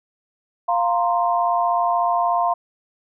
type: chord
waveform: sine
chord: F suspended fourth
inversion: none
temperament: just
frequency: 698.5 / 931.3 / 1047.7 Hz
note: F5 / Bb5 / C6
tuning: 0 / -2 / +2 cents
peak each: -19 / -23 / -22 dBFS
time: 0.68-2.54 s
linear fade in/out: 10 ms
effects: none